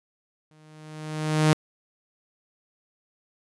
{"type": "tone with exponential growth", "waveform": "sawtooth", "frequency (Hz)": 154.6, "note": "D#3", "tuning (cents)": -11, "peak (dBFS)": -11, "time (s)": [0.51, 1.53], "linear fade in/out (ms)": 0, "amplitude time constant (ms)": 220, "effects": ["resampled to 24000 Hz"]}